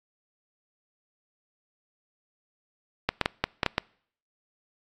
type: clicks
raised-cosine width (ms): 0.3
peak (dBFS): -6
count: 7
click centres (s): 3.09 / 3.213 / 3.259 / 3.44 / 3.632 / 3.663 / 3.781
effects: noise-tail reverb RT60 0.6 s tail -26 dB re dry + AAC 64 kbps